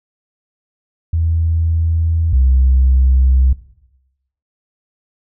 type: tone pair in turn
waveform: sine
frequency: 82 / 65.08 Hz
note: E2 / C2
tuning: -9 / -9 cents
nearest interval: major third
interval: 400 cents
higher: first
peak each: -12 / -7 dBFS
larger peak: second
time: 1.13-2.33 / 2.33-3.53 s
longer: neither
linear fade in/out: 5 ms
effects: noise-tail reverb RT60 0.9 s tail -18 dB re dry + tanh soft clip ceiling -5 dBFS